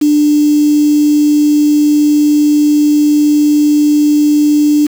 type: tone with quantisation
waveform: sine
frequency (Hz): 296.8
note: D4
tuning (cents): +18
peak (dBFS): -6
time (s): 0.01-4.87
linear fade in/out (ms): 10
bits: 4
effects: none